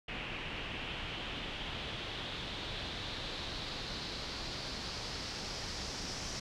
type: noise with low-pass filter sweep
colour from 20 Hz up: pink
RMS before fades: -41 dBFS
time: 0.08-6.4 s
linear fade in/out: 5 ms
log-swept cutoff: 2700 to 5600 Hz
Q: 3.4
effects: none